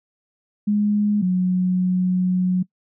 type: tone pair in turn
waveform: sine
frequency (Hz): 207.7 / 182.89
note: G#3 / F#3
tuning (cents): 0 / -20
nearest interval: major second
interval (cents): 220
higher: first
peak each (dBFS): -16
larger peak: neither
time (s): 0.67-1.22 / 1.22-2.63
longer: second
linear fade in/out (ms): 10
effects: noise-tail reverb RT60 0.1 s tail -22 dB re dry